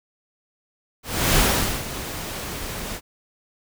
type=noise with ADSR envelope; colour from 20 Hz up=pink; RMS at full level=-17 dBFS; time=1.03-3.01 s; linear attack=330 ms; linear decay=460 ms; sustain=-14 dB; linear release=58 ms; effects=none